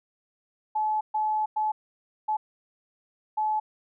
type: tone bursts at uneven times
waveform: sine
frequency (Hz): 859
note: A5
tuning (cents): -42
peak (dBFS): -23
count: 5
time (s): 0.75-1.01 / 1.14-1.46 / 1.56-1.72 / 2.28-2.37 / 3.37-3.6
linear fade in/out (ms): 10
effects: none